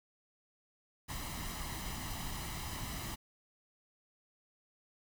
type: noise with comb filter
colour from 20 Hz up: pink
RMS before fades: -41 dBFS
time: 1.08-3.16 s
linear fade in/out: 20 ms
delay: 1 ms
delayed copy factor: +0.6
effects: none